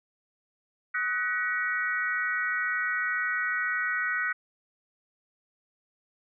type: tone cluster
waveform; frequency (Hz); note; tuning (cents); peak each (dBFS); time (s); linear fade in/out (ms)
sine; 1267 / 1489 / 1917 / 2237; D#6 / F#6 / A#6 / C#7; +31 / +11 / +48 / +15; -35 / -29 / -30 / -38; 0.94-4.33; 10
effects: none